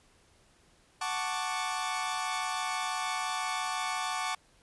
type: chord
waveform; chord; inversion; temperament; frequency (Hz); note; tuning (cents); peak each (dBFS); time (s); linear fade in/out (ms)
sawtooth; D major seventh; first; equal; 740 / 880 / 1108.7 / 1174.7; F#5 / A5 / C#6 / D6; 0 / 0 / 0 / 0; -33; 1.01-4.35; 5
effects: pink hiss -64 dBFS RMS until 4.62 s + resampled to 24000 Hz